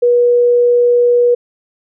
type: tone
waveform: sine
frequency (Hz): 483.7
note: B4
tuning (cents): -36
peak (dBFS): -7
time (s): 0.02-1.35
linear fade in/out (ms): 10
effects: none